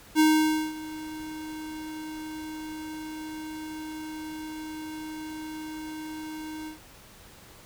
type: tone with ADSR envelope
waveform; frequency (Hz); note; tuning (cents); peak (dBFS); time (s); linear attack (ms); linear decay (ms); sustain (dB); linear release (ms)
square; 311.1; D#4; 0; -17; 0.15-6.79; 45; 530; -19; 120
effects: pink hiss -51 dBFS RMS until 7.65 s